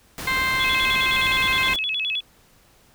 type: noise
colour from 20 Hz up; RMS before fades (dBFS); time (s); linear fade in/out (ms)
pink; -32; 0.18-1.76; 0
type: harmonic tone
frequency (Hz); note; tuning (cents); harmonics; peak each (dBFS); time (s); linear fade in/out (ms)
523.3; C5; 0; 2 / 3 / 4 / 5 / 6 / 7 / 8; -26 / -29 / -22 / -36 / -35 / -36 / -34; 0.27-1.74; 5
type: tone with vibrato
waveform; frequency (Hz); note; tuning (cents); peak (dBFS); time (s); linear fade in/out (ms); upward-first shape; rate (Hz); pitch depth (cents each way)
sine; 2960; F#7; 0; -22; 0.59-2.21; 20; square; 9.6; 240
effects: pink hiss -56 dBFS RMS until 2.94 s